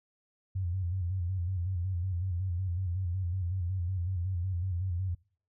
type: tone with vibrato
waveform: sine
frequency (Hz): 90.6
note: F#2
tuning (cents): -36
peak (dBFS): -29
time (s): 0.55-5.15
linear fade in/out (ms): 10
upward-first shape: square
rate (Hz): 5.4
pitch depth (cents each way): 77
effects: noise-tail reverb RT60 0.5 s tail -25 dB re dry

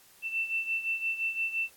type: beating tone pair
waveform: sine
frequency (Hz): 2673 / 2678.8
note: E7 / E7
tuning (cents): +23 / +27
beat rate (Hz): 5.8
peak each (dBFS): -30 / -35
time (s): 0.22-1.7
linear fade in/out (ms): 50
effects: white hiss -58 dBFS RMS until 1.76 s + AAC 64 kbps

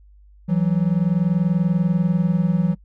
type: tone pair together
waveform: triangle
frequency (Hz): 165.5 / 185.77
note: E3 / F#3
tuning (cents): +7 / +7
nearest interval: major second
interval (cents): 200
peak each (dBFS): -17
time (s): 0.48-2.75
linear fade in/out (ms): 20
effects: noise-tail reverb RT60 0.1 s tail -24 dB re dry + added 50 Hz sine -46 dBFS peak until 2.84 s

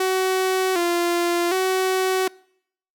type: tone with vibrato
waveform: sawtooth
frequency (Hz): 360.5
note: F#4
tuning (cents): -45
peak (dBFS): -15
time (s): 0-2.28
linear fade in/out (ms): 5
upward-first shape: square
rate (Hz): 0.66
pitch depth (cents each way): 71
effects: noise-tail reverb RT60 0.7 s tail -25 dB re dry

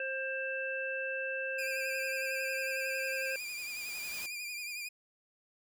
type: harmonic tone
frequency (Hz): 530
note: C5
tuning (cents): +22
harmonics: 1 / 3 / 5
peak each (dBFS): -38 / -37 / -39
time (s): 0-3.36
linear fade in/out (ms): 2
type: noise with exponential growth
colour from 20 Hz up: white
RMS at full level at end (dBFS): -44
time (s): 1.45-4.26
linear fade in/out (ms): 1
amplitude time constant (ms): 610
type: tone with vibrato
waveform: sawtooth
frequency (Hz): 2417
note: D7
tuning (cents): +49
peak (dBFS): -35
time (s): 1.58-4.89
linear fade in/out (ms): 10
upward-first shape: triangle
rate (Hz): 11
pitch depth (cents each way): 62
effects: none

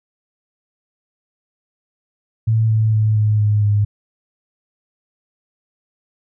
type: tone with pitch steps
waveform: sine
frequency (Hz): 111.5 / 109.84 / 108.2 / 106.59 / 105 / 103.43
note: A2 / A2 / A2 / G#2 / G#2 / G#2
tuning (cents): +23 / -3 / -29 / +45 / +19 / -7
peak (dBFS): -12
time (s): 2.47-3.85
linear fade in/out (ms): 10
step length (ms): 230
effects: none

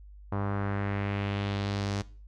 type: tone with low-pass filter sweep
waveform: sawtooth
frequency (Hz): 100.4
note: G2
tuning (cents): +42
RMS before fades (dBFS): -31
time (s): 0.32-2.02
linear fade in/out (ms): 5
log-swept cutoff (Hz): 1100 to 6000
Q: 1.9
effects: noise-tail reverb RT60 0.4 s tail -19 dB re dry + added 50 Hz sine -46 dBFS peak until 2.27 s

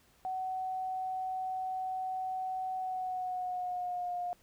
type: tone with pitch glide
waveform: sine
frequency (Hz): 750 to 710.8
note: F#5 to F5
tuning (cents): +23 to +30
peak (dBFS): -33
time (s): 0.25-4.33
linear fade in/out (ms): 0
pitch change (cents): -93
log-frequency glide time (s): 2.74-4.15
effects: pink hiss -66 dBFS RMS until 4.42 s

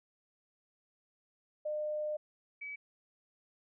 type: tone pair in turn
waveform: sine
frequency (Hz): 605 / 2284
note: D#5 / D7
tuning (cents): -49 / -49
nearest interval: octave + major seventh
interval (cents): 2300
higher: second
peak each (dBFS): -33 / -40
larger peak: first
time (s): 1.65-2.17 / 2.61-2.76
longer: first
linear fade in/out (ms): 10
effects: none

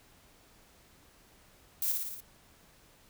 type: noise with echo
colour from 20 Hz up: violet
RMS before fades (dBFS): -31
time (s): 1.82-1.92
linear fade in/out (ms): 2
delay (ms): 57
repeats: 5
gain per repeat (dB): -3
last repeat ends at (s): 2.205
effects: pink hiss -61 dBFS RMS until 3.09 s

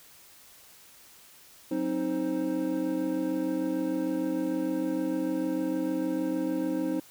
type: tone cluster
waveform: triangle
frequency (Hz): 186.6 / 266.2 / 312.8 / 524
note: F#3 / C4 / D#4 / C5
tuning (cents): +15 / +30 / +9 / +2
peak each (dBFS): -36 / -30 / -27 / -34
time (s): 1.71-7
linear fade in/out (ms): 5
effects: white hiss -54 dBFS RMS until 7.1 s

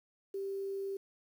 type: tone with quantisation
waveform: sine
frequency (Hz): 392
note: G4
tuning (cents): 0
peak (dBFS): -35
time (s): 0.34-0.97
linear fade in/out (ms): 5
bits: 10
effects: none

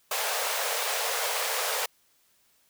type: high-pass noise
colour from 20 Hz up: pink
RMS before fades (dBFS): -29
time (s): 0.11-1.86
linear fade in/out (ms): 5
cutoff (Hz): 440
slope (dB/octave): 96
effects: white hiss -66 dBFS RMS until 2.69 s

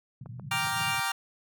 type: band-pass noise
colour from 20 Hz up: pink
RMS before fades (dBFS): -41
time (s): 0.21-1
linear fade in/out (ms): 5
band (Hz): 110 to 170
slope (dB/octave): 48
type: click train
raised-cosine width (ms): 1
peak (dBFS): -33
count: 6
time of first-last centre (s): 0.26-0.945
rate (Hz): 7.3
type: chord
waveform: 20% pulse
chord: G minor seventh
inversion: none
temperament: equal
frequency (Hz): 784 / 932.3 / 1174.7 / 1396.9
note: G5 / Bb5 / D6 / F6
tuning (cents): 0 / 0 / 0 / 0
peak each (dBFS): -28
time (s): 0.51-1.12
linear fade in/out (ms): 5
effects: none

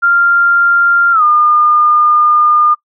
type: tone with pitch glide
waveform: sine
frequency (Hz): 1392 to 1211.8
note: F6 to D#6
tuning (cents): -6 to -46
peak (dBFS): -6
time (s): 0.02-2.75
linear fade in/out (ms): 20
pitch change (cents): -240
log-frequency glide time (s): 1.12-1.23
effects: noise-tail reverb RT60 0.1 s tail -22 dB re dry

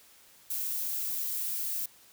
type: noise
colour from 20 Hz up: violet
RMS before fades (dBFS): -33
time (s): 0.5-1.86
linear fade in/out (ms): 5
effects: white hiss -58 dBFS RMS until 2.12 s

